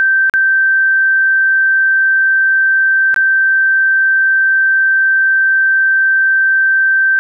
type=tone with dropouts; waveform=sine; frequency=1559 Hz; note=G6; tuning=10 cents flat; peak=-8 dBFS; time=0-7.19 s; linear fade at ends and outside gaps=0 ms; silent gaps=0.297-0.338 / 3.143-3.162 s; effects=none